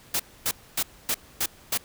white noise bursts, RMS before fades -25 dBFS, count 6, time 0.14-1.776 s, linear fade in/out 5 ms, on 56 ms, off 260 ms, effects pink hiss -52 dBFS RMS until 1.84 s

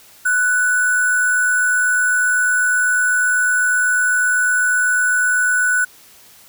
sine tone with sample-and-hold, 1486 Hz, F#6, 7 cents sharp, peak -13 dBFS, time 0.25-5.85 s, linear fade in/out 10 ms, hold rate 8820 Hz, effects white hiss -46 dBFS RMS until 6.48 s

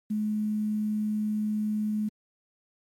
sine tone with quantisation, 212.6 Hz, G#3, 41 cents sharp, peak -25 dBFS, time 0.1-2.09 s, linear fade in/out 10 ms, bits 9, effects MP3 64 kbps

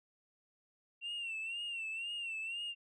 sine tone with vibrato, 2734 Hz, F7, 37 cents flat, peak -36 dBFS, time 1.01-2.75 s, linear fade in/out 50 ms, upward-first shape sine, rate 2 Hz, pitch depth 77 cents each way, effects tanh soft clip ceiling -36 dBFS

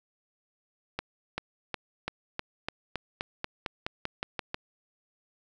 accelerating click train, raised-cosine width 0.3 ms, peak -15 dBFS, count 15, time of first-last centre 0.99-4.544 s, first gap 390 ms, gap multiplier 0.93, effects none

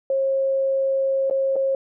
sine tone with dropouts, 539 Hz, C#5, 49 cents flat, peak -18 dBFS, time 0.1-1.75 s, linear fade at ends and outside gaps 2 ms, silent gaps 1.299-1.309 / 1.558-1.563 s, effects none

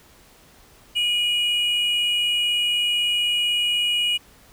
triangle tone pair together, 2439 / 2901 Hz, D#7 / F#7, -35 / -35 cents, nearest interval minor third, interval 300 cents, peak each -26 / -18 dBFS, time 0.95-4.18 s, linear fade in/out 20 ms, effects pink hiss -52 dBFS RMS until 4.52 s

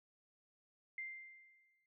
sine tone with exponential decay, 2093 Hz, C7, in tune, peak -40 dBFS, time 0.98-1.86 s, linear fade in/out 2 ms, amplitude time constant 190 ms, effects none

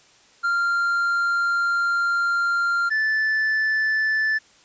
triangle tone pair in turn, 1390 / 1751.3 Hz, F6 / A6, -9 / -9 cents, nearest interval major third, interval 400 cents, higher second, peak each -17 dBFS, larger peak neither, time 0.43-2.9 / 2.9-4.39 s, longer first, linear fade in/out 20 ms, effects white hiss -54 dBFS RMS until 4.64 s + resampled to 16000 Hz

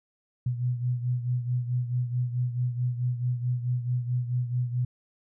sine beating tone pair, 122.7 / 127.3 Hz, B2 / C3, -11 / -47 cents, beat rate 4.6 Hz, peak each -26 / -32 dBFS, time 0.46-4.85 s, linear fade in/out 5 ms, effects none

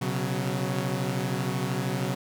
sawtooth chord, B suspended second, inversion none, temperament equal with one note detuned, 125.7 / 138.59 / 185 Hz, B2 / C#3 / F#3, +31 / 0 / 0 cents, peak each -27 dBFS, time 0.01-2.15 s, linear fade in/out 10 ms, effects none

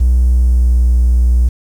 triangle tone with pitch glide, 61.8 to 60.67 Hz, B1 to B1, +2 to -30 cents, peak -4 dBFS, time 0-1.49 s, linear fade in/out 10 ms, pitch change -32 cents, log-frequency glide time 0.29-0.78 s, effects tanh soft clip ceiling -3 dBFS + 7-bit

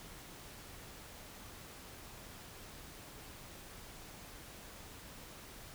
silence, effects pink hiss -52 dBFS RMS until 5.74 s

